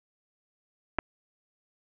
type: clicks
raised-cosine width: 0.5 ms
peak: -12 dBFS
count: 2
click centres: 0.986 / 0.989 s
effects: resampled to 8000 Hz + 7-bit